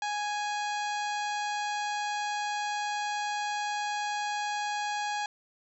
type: harmonic tone with a mistuned harmonic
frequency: 830.6 Hz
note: G#5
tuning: in tune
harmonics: 1 / 2 / 3 / 4 / 5 / 6 / 7 / 8 / 9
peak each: -31 / -37 / -41 / -43 / -45 / -47 / -48 / -49 / -50 dBFS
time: 0.02-5.26 s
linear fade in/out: 2 ms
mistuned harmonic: 6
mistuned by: -81 cents
effects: none